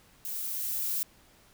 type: noise with level ramp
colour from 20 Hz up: violet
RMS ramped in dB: -36 to -30 dBFS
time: 0.25-1.03 s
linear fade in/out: 0 ms
effects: pink hiss -60 dBFS RMS until 1.53 s